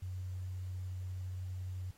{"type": "tone with quantisation", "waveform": "sine", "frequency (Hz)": 92.1, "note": "F#2", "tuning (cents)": -7, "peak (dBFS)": -38, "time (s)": [0.02, 1.91], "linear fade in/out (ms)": 5, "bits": 11, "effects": ["pink hiss -66 dBFS RMS until 1.97 s", "AAC 48 kbps"]}